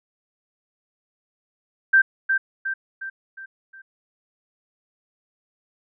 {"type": "tone with echo", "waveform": "sine", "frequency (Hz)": 1568, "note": "G6", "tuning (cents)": 0, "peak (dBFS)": -11, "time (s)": [1.93, 2.02], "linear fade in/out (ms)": 10, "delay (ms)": 360, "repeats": 5, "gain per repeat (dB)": -6, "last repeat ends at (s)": 3.82, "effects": []}